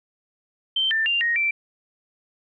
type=tone with pitch steps; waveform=sine; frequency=3116 / 1784 / 2790 / 1871 / 2341 Hz; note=G7 / A6 / F7 / A#6 / D7; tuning=-11 / +23 / -2 / +6 / -6 cents; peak=-19 dBFS; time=0.76-1.51 s; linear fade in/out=5 ms; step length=150 ms; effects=none